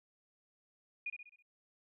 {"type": "tone with echo", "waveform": "sine", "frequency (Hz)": 2448, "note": "D#7", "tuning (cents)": -29, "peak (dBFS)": -36, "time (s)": [1.06, 1.1], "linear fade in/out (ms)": 5, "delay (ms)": 65, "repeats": 5, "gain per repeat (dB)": -6, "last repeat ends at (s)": 1.425, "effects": []}